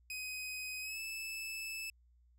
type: tone with pitch glide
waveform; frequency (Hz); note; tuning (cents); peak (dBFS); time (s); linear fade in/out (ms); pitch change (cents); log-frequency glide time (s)
sawtooth; 2513 to 2623; D#7 to E7; +17 to -9; -37; 0.1-1.9; 2; +74; 0.81-0.99
effects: added 60 Hz sine -64 dBFS peak until 2.38 s